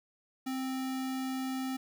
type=tone with sample-and-hold; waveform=sine; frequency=261.6 Hz; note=C4; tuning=in tune; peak=-32 dBFS; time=0.46-1.77 s; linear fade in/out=10 ms; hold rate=1050 Hz; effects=none